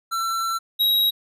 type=tone pair in turn; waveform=square; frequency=1345 / 3831 Hz; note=E6 / A#7; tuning=+34 / +47 cents; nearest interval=octave + tritone; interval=1813 cents; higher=second; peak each=-23 / -17 dBFS; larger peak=second; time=0.11-0.59 / 0.79-1.11 s; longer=first; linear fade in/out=20 ms; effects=resampled to 32000 Hz